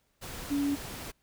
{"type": "tone in noise", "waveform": "sine", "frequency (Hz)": 283.8, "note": "C#4", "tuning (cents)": 41, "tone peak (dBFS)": -26, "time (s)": [0.5, 0.76], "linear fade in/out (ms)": 20, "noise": "pink", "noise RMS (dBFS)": -41, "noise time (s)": [0.21, 1.12], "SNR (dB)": 12, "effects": ["pink hiss -73 dBFS RMS until 1.22 s"]}